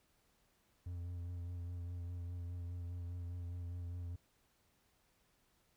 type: tone with vibrato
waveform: triangle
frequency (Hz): 87.4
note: F2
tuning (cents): +2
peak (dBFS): -39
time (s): 0.86-4.16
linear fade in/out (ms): 5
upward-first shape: sine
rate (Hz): 4.9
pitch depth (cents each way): 26
effects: pink hiss -75 dBFS RMS until 5.76 s